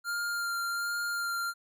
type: tone with vibrato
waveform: square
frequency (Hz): 1396.9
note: F6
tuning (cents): 0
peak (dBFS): -31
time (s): 0.04-1.54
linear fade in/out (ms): 50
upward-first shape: sine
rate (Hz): 1.3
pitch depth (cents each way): 13
effects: none